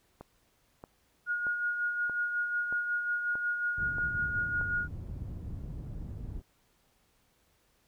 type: click train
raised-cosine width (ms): 1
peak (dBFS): -30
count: 8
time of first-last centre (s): 0.21-4.613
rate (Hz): 1.59
type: tone with tremolo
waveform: sine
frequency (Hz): 1437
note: F6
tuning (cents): +49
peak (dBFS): -27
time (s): 1.26-4.88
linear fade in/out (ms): 50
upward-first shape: sine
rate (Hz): 5.5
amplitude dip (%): 45
type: low-pass noise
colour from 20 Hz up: white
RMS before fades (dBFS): -40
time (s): 3.77-6.42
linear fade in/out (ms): 20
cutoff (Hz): 110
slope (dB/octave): 12
effects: pink hiss -70 dBFS RMS until 7.87 s